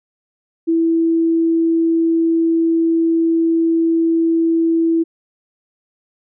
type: tone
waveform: sine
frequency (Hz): 329.6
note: E4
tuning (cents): 0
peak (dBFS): -12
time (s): 0.67-5.04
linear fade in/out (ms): 20
effects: none